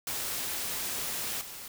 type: noise with level steps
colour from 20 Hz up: white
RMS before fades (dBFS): -34 / -43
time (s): 0.07-1.68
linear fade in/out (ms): 2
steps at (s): 1.41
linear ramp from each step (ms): 2
effects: none